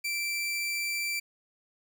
sawtooth tone, 2341 Hz, D7, 6 cents flat, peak -26 dBFS, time 0.04-1.2 s, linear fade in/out 10 ms, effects none

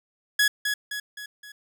sawtooth tone with echo, 1681 Hz, G#6, 20 cents sharp, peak -14 dBFS, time 0.39-0.48 s, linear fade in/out 5 ms, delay 260 ms, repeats 4, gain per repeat -6 dB, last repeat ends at 1.52 s, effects none

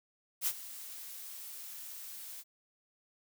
blue noise with ADSR envelope, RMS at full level -30 dBFS, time 0.41-2.44 s, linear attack 61 ms, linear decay 53 ms, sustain -16 dB, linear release 45 ms, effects none

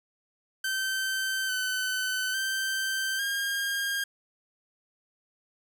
sawtooth tone with pitch steps, 1547 / 1515 / 1557 / 1615 Hz, G6 / F#6 / G6 / G#6, -23 / +40 / -12 / -49 cents, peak -24 dBFS, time 0.64-4.04 s, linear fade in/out 5 ms, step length 850 ms, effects none

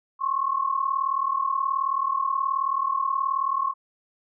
sine tone pair together, 1064.3 / 1103 Hz, C6 / C#6, +29 / -9 cents, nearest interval minor second, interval 62 cents, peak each -25 dBFS, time 0.19-3.74 s, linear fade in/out 50 ms, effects none

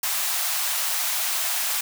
white high-pass noise, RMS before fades -25 dBFS, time 0.03-1.81 s, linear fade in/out 5 ms, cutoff 640 Hz, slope 48 dB/octave, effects none

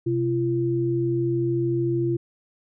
sine tone pair together, 128.5 / 341.7 Hz, C3 / F4, -31 / -38 cents, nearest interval octave + perfect fourth, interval 1693 cents, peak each -25 / -22 dBFS, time 0.06-2.17 s, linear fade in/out 10 ms, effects none

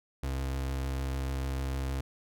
35% pulse tone with vibrato, 66.7 Hz, C2, 34 cents sharp, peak -29 dBFS, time 0.23-2.01 s, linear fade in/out 5 ms, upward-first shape square, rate 6.6 Hz, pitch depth 10 cents each way, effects none

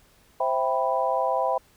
sine chord, C major seventh, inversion none, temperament equal, 523.3 / 659.3 / 784 / 987.8 Hz, C5 / E5 / G5 / B5, 0 / 0 / 0 / 0 cents, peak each -27 dBFS, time 0.4-1.58 s, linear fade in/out 5 ms, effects pink hiss -59 dBFS RMS until 1.76 s

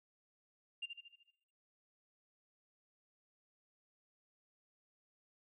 sine tone with echo, 2794 Hz, F7, in tune, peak -37 dBFS, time 0.82-0.86 s, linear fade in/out 10 ms, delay 75 ms, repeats 6, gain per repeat -5 dB, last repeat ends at 1.31 s, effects noise-tail reverb RT60 0.8 s tail -20 dB re dry + tanh soft clip ceiling -35 dBFS

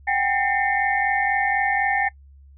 sine tone cluster, 757 / 801 / 1806 / 2078 / 2206 Hz, F#5 / G5 / A6 / C7 / C#7, +39 / +37 / +45 / -12 / -9 cents, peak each -27 / -23 / -23 / -28 / -30 dBFS, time 0.07-2.09 s, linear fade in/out 10 ms, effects noise-tail reverb RT60 0.1 s tail -24 dB re dry + added 69 Hz sine -45 dBFS peak until 2.57 s

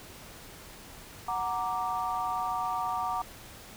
sine chord, Gb augmented, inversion none, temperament equal, 740 / 932.3 / 1174.7 Hz, Gb5 / Bb5 / D6, 0 / 0 / 0 cents, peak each -33 dBFS, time 1.28-3.22 s, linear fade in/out 5 ms, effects pink hiss -48 dBFS RMS until 3.76 s

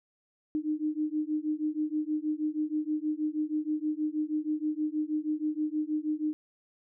sine beating tone pair, 302.7 / 309 Hz, D#4 / D#4, -48 / -12 cents, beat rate 6.3 Hz, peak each -31 dBFS, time 0.55-6.33 s, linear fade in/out 0 ms, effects none

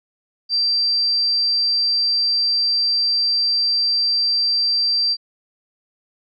sine tone, 4700 Hz, D8, 1 cent sharp, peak -15 dBFS, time 0.49-5.17 s, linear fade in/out 50 ms, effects MP3 96 kbps

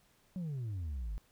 sine exponential sweep, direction down, 190 to 46.51 Hz, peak -33 dBFS, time 0.36-1.18 s, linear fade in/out 0 ms, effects tanh soft clip ceiling -35 dBFS + pink hiss -69 dBFS RMS until 1.31 s

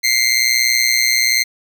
20% pulse tone with amplitude modulation, 2093 Hz, C7, in tune, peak -4 dBFS, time 0.03-1.44 s, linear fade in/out 20 ms, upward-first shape sine, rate 121 Hz, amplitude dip 80%, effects none

